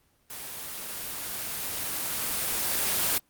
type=noise with level ramp; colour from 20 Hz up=white; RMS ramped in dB=-39 to -25 dBFS; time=0.3-3.18 s; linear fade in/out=2 ms; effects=pink hiss -67 dBFS RMS until 3.29 s + Opus 24 kbps